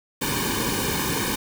pink noise with comb filter, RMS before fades -25 dBFS, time 0.21-1.36 s, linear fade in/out 10 ms, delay 1.5 ms, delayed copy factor -1, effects none

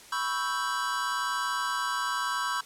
square chord, C# half-diminished seventh, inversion third, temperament equal, 987.8 / 1108.7 / 1318.5 / 1568 Hz, B5 / C#6 / E6 / G6, 0 / 0 / 0 / 0 cents, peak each -34 / -34 / -35 / -34 dBFS, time 0.12-2.61 s, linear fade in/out 5 ms, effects white hiss -50 dBFS RMS until 2.65 s + low-pass 10000 Hz 12 dB/octave

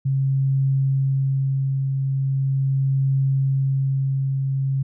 sine tone with tremolo, 135.4 Hz, C#3, 40 cents flat, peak -16 dBFS, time 0.05-4.83 s, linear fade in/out 10 ms, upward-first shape triangle, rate 0.4 Hz, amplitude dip 35%, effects none

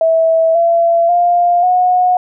sine tone with pitch steps, 652 / 676.2 / 701.2 / 727.2 Hz, E5 / E5 / F5 / F#5, -19 / +44 / +7 / -30 cents, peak -8 dBFS, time 0.01-2.17 s, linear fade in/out 2 ms, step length 540 ms, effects none

